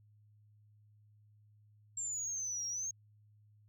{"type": "exponential two-way sweep", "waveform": "sine", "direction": "down then up", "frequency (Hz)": [7459, 5590, 6580], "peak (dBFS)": -35, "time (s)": [1.97, 2.91], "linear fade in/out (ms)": 5, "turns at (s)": 2.67, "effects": ["tanh soft clip ceiling -32 dBFS", "added 105 Hz sine -62 dBFS peak until 3.68 s"]}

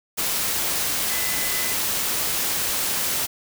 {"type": "tone in noise", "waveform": "sine", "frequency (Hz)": 2014, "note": "B6", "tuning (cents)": 33, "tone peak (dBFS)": -32, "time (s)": [1.09, 1.74], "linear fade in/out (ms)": 20, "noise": "white", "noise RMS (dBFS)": -24, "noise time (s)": [0.17, 3.27], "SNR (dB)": -11, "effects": []}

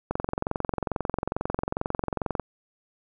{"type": "click train", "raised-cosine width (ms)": 1, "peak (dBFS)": -12, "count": 52, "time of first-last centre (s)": [0.11, 2.397], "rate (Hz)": 22.3, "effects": []}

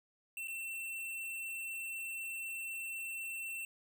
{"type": "tone with dropouts", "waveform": "square", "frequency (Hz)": 2696, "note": "E7", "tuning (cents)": 38, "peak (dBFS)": -40, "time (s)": [0.37, 3.65], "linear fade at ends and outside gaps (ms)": 2, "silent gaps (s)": [0.474, 0.481], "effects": []}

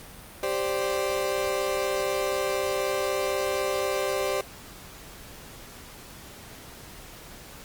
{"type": "chord", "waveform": "35% pulse", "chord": "G suspended fourth", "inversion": "none", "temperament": "equal", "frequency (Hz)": [392, 523.3, 587.3], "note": ["G4", "C5", "D5"], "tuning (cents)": [0, 0, 0], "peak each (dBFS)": -28, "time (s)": [0.43, 4.41], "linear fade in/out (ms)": 2, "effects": ["pink hiss -45 dBFS RMS until 7.64 s", "Opus 48 kbps"]}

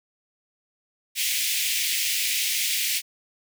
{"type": "high-pass noise", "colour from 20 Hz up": "pink", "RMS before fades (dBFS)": -25, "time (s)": [1.15, 3.02], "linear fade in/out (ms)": 50, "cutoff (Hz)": 2100, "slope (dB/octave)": 48, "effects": []}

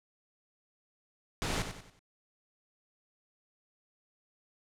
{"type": "noise with echo", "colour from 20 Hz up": "pink", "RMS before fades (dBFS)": -33, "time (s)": [1.42, 1.62], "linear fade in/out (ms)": 0, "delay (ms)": 93, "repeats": 4, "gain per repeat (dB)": -8, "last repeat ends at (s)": 1.992, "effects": ["low-pass 8000 Hz 12 dB/octave"]}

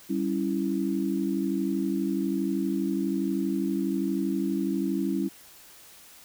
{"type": "chord", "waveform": "sine", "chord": "C# diminished", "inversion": "second", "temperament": "equal", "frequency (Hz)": [196, 277.2, 329.6], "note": ["G3", "C#4", "E4"], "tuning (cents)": [0, 0, 0], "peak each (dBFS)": -29, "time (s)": [0.09, 5.29], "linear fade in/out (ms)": 20, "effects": ["white hiss -51 dBFS RMS until 6.24 s"]}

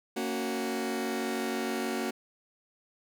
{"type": "chord", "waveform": "sawtooth", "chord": "F# major", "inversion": "first", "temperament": "just", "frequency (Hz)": [231.2, 277.5, 370], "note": ["A#3", "C#4", "F#4"], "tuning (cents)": [-14, 2, 0], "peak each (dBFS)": [-30, -32, -30], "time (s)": [0.16, 2.11], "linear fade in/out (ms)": 10, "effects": []}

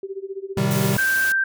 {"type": "tone with tremolo", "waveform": "sine", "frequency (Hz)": 388.9, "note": "G4", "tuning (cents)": -14, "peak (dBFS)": -25, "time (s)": [0.03, 0.93], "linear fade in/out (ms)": 2, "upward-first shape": "sine", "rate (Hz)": 15, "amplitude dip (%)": 90}
{"type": "chord", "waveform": "square", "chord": "A half-diminished seventh", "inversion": "none", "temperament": "equal", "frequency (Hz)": [110, 130.81, 155.56, 196], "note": ["A2", "C3", "Eb3", "G3"], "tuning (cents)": [0, 0, 0, 0], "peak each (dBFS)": [-29, -24, -26, -23], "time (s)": [0.57, 0.97], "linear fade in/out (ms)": 5}
{"type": "noise", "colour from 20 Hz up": "white", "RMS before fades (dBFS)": -30, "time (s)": [0.71, 1.32], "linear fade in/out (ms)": 0}
{"type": "tone", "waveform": "sine", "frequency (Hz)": 1568, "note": "G6", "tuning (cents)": 0, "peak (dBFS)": -17, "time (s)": [0.98, 1.44], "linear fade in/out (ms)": 5}
{"effects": []}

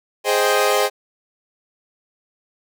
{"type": "chord", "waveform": "sawtooth", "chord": "Ab major seventh", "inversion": "none", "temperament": "equal", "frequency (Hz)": [415.3, 523.3, 622.3, 784], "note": ["Ab4", "C5", "Eb5", "G5"], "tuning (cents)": [0, 0, 0, 0], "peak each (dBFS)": [-16, -16, -18, -19], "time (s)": [0.24, 0.9], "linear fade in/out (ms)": 50, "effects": []}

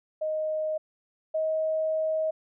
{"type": "tone pair in turn", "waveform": "sine", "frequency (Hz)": [622.3, 631.7], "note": ["D#5", "D#5"], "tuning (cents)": [0, 26], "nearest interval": "unison", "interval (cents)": 26, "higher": "second", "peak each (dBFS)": [-26, -24], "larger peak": "second", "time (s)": [[0.21, 0.78], [1.34, 2.31]], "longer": "second", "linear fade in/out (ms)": 10, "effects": []}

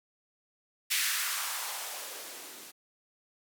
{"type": "noise with band-pass filter sweep", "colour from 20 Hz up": "violet", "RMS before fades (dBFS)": -35, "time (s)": [0.9, 2.72], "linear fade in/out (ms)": 20, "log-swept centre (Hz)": [2200, 220], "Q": 1.8, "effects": []}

